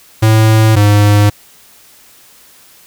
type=tone pair in turn; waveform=square; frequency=110 / 103.35 Hz; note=A2 / G#2; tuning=0 / -8 cents; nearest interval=minor second; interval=108 cents; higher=first; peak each=-6 dBFS; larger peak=neither; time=0.22-0.76 / 0.76-1.3 s; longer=neither; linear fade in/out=10 ms; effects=white hiss -43 dBFS RMS until 2.86 s